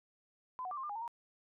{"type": "tone with pitch steps", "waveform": "sine", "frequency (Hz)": [1014, 739, 1177, 1063, 1197, 820, 906, 942], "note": ["B5", "F#5", "D6", "C6", "D6", "G#5", "A#5", "A#5"], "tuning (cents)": [45, -2, 3, 27, 33, -22, -50, 18], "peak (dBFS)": -38, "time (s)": [0.59, 1.078], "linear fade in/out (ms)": 0, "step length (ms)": 61, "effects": []}